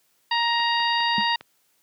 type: harmonic tone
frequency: 938 Hz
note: A#5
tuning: 11 cents sharp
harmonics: 1 / 2 / 3 / 4 / 5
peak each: -23 / -26 / -28 / -29 / -30 dBFS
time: 0.31-1.36 s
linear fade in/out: 5 ms
type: click train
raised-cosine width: 0.3 ms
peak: -23 dBFS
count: 5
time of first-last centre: 0.6-1.41 s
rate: 4.94 Hz
type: tone with exponential decay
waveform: sine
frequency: 206.6 Hz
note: G#3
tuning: 9 cents flat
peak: -21 dBFS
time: 1.18-1.26 s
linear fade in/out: 0 ms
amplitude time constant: 16 ms
effects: white hiss -66 dBFS RMS until 1.82 s + high-pass 100 Hz 12 dB/octave